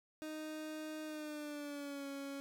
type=tone with pitch glide; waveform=30% pulse; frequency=310 to 277.8 Hz; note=D#4 to C#4; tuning=-6 to +4 cents; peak=-40 dBFS; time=0.22-2.4 s; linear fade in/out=0 ms; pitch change=-190 cents; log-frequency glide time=1.04-2.07 s; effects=none